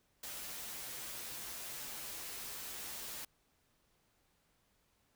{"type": "noise with comb filter", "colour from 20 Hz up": "white", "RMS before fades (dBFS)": -45, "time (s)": [0.23, 3.25], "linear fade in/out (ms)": 5, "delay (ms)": 11, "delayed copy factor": -0.6, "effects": ["pink hiss -75 dBFS RMS until 5.15 s"]}